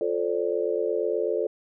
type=chord; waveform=sine; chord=D minor seventh; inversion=first; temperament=just; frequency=352.4 / 440.5 / 528.6 / 587.3 Hz; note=F4 / A4 / C5 / D5; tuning=+16 / +2 / +18 / 0 cents; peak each=-30 / -26 / -30 / -31 dBFS; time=0.01-1.47 s; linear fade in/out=2 ms; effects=none